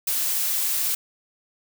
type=noise; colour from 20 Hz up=blue; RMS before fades=-24 dBFS; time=0.07-0.95 s; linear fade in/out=5 ms; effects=none